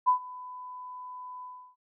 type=tone with ADSR envelope; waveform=sine; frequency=1001 Hz; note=B5; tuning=23 cents sharp; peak=-17 dBFS; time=0.06-1.76 s; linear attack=25 ms; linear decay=100 ms; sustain=-22 dB; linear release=330 ms; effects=none